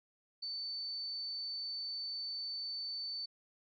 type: tone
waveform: sine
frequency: 4526 Hz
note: C#8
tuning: 35 cents sharp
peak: -38 dBFS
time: 0.42-3.26 s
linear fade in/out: 10 ms
effects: none